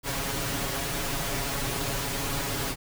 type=noise with comb filter; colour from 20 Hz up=pink; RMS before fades=-30 dBFS; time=0.03-2.76 s; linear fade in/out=50 ms; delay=7.2 ms; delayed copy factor=+1; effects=none